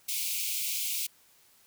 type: high-pass noise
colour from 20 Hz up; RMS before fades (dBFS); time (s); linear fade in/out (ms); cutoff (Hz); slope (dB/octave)
white; -32; 0.08-1.07; 10; 2200; 96
effects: white hiss -62 dBFS RMS until 1.66 s